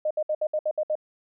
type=tone bursts; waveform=sine; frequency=614 Hz; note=D#5; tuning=23 cents flat; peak=-22 dBFS; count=8; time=0.05-0.954 s; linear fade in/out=5 ms; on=57 ms; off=64 ms; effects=none